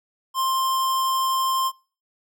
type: tone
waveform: square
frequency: 1052 Hz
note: C6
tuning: 9 cents sharp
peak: -21 dBFS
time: 0.34-1.72 s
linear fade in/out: 50 ms
effects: noise-tail reverb RT60 0.4 s tail -24 dB re dry